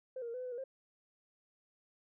sine tone with pitch steps, 516 / 471.7 / 463.8 / 503 / 506 / 501 / 478.4 / 531 Hz, C5 / A#4 / A#4 / B4 / B4 / B4 / A#4 / C5, -24 / +20 / -9 / +32 / +42 / +25 / +45 / +25 cents, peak -38 dBFS, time 0.16-0.64 s, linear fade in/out 5 ms, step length 60 ms, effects tanh soft clip ceiling -34 dBFS

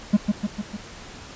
triangle tone with echo, 206.9 Hz, G#3, 6 cents flat, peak -10 dBFS, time 0.13-0.17 s, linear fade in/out 10 ms, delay 150 ms, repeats 4, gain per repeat -4 dB, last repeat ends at 0.77 s, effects pink hiss -41 dBFS RMS until 1.35 s + resampled to 16000 Hz

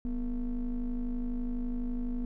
triangle ring-modulated tone, 110 Hz, A2, in tune, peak -25 dBFS, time 0.05-2.25 s, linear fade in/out 0 ms, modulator 136 Hz, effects none

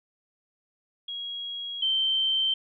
sine tone pair in turn, 3300 / 3116 Hz, G#7 / G7, -12 / -11 cents, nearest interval minor second, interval 99 cents, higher first, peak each -32 / -22 dBFS, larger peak second, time 1.08-1.82 / 1.82-2.54 s, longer first, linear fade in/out 5 ms, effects none

